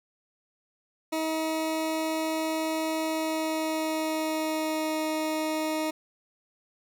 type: tone with pitch glide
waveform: 20% pulse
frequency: 318.1 to 312.6 Hz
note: D#4 to D#4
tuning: +38 to +8 cents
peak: -22 dBFS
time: 1.12-5.91 s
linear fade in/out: 10 ms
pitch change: -30 cents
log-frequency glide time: 3.03-5.03 s
effects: none